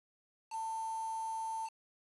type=tone with quantisation; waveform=sine; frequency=892 Hz; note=A5; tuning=23 cents sharp; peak=-36 dBFS; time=0.5-1.7 s; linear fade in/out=50 ms; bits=8; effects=resampled to 24000 Hz